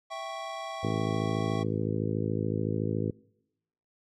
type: chord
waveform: square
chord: C# diminished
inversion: first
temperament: equal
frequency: 659.3 / 784 / 1108.7 Hz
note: E5 / G5 / C#6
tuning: 0 / 0 / 0 cents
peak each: -39 / -41 / -40 dBFS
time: 0.1-1.64 s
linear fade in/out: 20 ms
type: harmonic tone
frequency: 53.8 Hz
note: A1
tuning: 38 cents flat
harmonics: 2 / 3 / 4 / 5 / 6 / 7 / 8 / 9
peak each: -32 / -34 / -35 / -36 / -37 / -37 / -38 / -39 dBFS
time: 0.83-3.11 s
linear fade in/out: 5 ms
effects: noise-tail reverb RT60 0.9 s tail -25 dB re dry + low-pass 6000 Hz 12 dB/octave